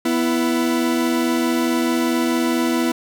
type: tone pair together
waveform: 40% pulse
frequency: 246.9 / 331.5 Hz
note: B3 / E4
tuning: 0 / +10 cents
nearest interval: perfect fourth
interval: 510 cents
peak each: -19 dBFS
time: 0.05-2.92 s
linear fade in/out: 5 ms
effects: none